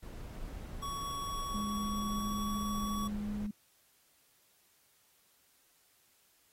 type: noise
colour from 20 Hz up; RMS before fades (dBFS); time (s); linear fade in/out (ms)
brown; -43; 0.02-3.47; 10
type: tone with pitch glide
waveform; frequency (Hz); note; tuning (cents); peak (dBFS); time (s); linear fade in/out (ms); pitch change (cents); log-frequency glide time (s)
square; 1122 to 1130.5; C#6 to C#6; +21 to +34; -38; 0.82-3.08; 10; +13; 1.46-2.68
type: tone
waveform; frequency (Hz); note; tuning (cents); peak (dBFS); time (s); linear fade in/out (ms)
sine; 207.7; G#3; 0; -35; 1.54-3.51; 5
effects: white hiss -69 dBFS RMS until 6.52 s + AAC 48 kbps